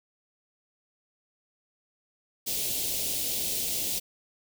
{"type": "band-stop noise", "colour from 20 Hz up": "white", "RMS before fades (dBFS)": -30, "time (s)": [2.46, 4], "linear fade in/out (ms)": 20, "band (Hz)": [640, 2700], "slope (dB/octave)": 24, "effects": []}